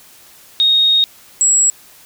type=tone pair in turn; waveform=sine; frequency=3729 / 7730 Hz; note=A#7 / B8; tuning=0 / -38 cents; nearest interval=octave + minor second; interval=1262 cents; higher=second; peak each=-9 dBFS; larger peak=neither; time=0.6-1.04 / 1.41-1.7 s; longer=first; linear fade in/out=0 ms; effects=white hiss -44 dBFS RMS until 2.05 s